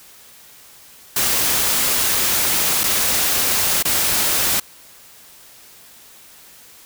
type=noise with dropouts; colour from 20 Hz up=white; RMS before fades=-18 dBFS; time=1.16-4.6 s; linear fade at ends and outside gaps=5 ms; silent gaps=2.835-2.838 / 3.827-3.851 s; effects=white hiss -45 dBFS RMS until 6.85 s